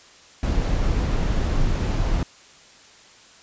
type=noise; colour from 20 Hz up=brown; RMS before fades=-21 dBFS; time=0.43-2.23 s; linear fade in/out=2 ms; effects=white hiss -49 dBFS RMS until 3.42 s + resampled to 16000 Hz